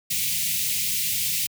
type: band-stop noise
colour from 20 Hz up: white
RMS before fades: -25 dBFS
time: 0.1-1.47 s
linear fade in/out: 10 ms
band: 200 to 2100 Hz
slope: 48 dB/octave
effects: high-pass 80 Hz 12 dB/octave